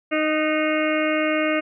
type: harmonic tone with a mistuned harmonic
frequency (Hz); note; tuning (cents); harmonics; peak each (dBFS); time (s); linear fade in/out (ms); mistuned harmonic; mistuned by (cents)
309.3; D#4; -10; 1 / 2 / 4 / 5 / 6 / 7 / 8 / 9; -23 / -23 / -29 / -31 / -33 / -28 / -33 / -32; 0.11-1.61; 20; 5; -33
effects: none